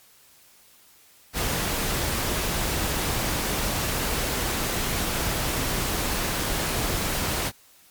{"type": "noise", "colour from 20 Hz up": "pink", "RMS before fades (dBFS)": -26, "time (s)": [1.33, 7.52], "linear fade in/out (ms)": 50, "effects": ["white hiss -55 dBFS RMS until 7.9 s", "MP3 96 kbps"]}